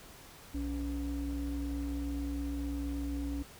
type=ring-modulated tone; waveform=triangle; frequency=110.5 Hz; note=A2; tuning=8 cents sharp; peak=-28 dBFS; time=0.54-3.43 s; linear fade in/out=10 ms; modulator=172 Hz; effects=pink hiss -53 dBFS RMS until 3.59 s